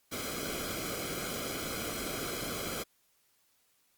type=noise with comb filter; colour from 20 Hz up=pink; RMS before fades=-37 dBFS; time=0.11-2.84 s; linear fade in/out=20 ms; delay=1.1 ms; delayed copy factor=-0.75; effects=white hiss -71 dBFS RMS until 3.97 s + Opus 48 kbps